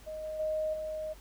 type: tone with level steps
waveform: sine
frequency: 622.3 Hz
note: D#5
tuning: in tune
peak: -37 / -35 / -29 / -34 dBFS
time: 0.06-1.14 s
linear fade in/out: 20 ms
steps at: 0.23 / 0.39 / 0.73 s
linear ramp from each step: 10 ms
effects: added 50 Hz sine -52 dBFS peak until 1.2 s + pink hiss -57 dBFS RMS until 1.2 s